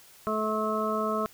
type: harmonic tone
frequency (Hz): 216.2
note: A3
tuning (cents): -30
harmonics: 1 / 2 / 3 / 5 / 6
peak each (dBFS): -32 / -32 / -32 / -32 / -32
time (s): 0.27-1.26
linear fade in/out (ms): 0
effects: white hiss -54 dBFS RMS until 1.33 s